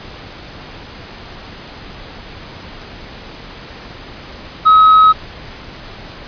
sine tone with tanh clipping, 1276 Hz, D#6, 43 cents sharp, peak -5 dBFS, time 4.65-5.13 s, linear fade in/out 20 ms, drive 2 dB, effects pink hiss -33 dBFS RMS until 6.27 s + resampled to 11025 Hz

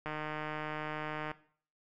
click train, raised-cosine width 0.5 ms, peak -23 dBFS, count 193, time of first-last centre 0.06-1.315 s, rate 153 Hz, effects noise-tail reverb RT60 0.5 s tail -17 dB re dry

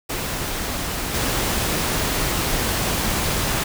pink noise with level steps, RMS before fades -26 / -22 dBFS, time 0.09-3.64 s, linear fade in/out 10 ms, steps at 1.14 s, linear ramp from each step 5 ms, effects none

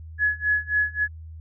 sine tone with tremolo, 1693 Hz, G#6, 33 cents sharp, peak -17 dBFS, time 0.18-1.08 s, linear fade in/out 50 ms, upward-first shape sine, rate 3.7 Hz, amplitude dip 95%, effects added 80 Hz sine -37 dBFS peak until 1.4 s

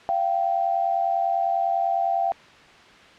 sine tone pair together, 687 / 777 Hz, F5 / G5, -29 / -16 cents, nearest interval major second, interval 213 cents, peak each -23 dBFS, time 0.09-2.32 s, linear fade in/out 0 ms, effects white hiss -48 dBFS RMS until 3.18 s + low-pass 3000 Hz 12 dB/octave

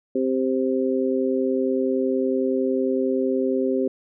harmonic tone, 130.81 Hz, C3, in tune, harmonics 2 / 3 / 4, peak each -23 / -23 / -26 dBFS, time 0.15-3.88 s, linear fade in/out 5 ms, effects none

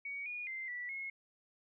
sine tone with pitch steps, 2249 / 2446 / 2083 / 1959 / 2169 Hz, C#7 / D#7 / C7 / B6 / C#7, +24 / -30 / -8 / -15 / -38 cents, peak -39 dBFS, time 0.05-1.1 s, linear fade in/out 5 ms, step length 210 ms, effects none

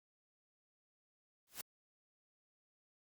white noise with exponential growth, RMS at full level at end -40 dBFS, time 1.47-1.61 s, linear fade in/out 1 ms, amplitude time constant 29 ms, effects Opus 48 kbps

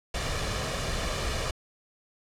pink noise with comb filter, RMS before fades -30 dBFS, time 0.14-1.51 s, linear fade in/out 5 ms, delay 1.7 ms, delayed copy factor +0.5, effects low-pass 7000 Hz 12 dB/octave

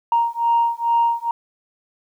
sine beating tone pair, 932.3 / 934.6 Hz, A#5 / A#5, 0 / +4 cents, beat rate 2.3 Hz, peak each -18 dBFS, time 0.12-1.31 s, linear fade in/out 2 ms, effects tanh soft clip ceiling -9 dBFS + 9-bit

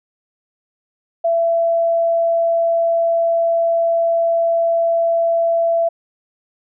sine tone, 670 Hz, E5, 28 cents sharp, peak -13 dBFS, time 1.24-5.89 s, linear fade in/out 10 ms, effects none

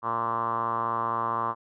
5% pulse tone with low-pass filter, 115.5 Hz, A#2, 16 cents flat, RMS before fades -28 dBFS, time 0.02-1.55 s, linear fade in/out 50 ms, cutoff 1100 Hz, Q 8.2, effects none

